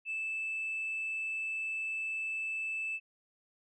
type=tone; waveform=sine; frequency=2631 Hz; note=E7; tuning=4 cents flat; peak=-32 dBFS; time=0.05-3 s; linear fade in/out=50 ms; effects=tanh soft clip ceiling -30 dBFS